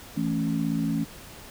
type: chord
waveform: sine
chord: A major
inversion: second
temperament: equal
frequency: 164.81 / 220 / 277.2 Hz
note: E3 / A3 / C#4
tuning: 0 / 0 / 0 cents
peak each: -28 dBFS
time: 0.16-1.05 s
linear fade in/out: 20 ms
effects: pink hiss -45 dBFS RMS until 1.5 s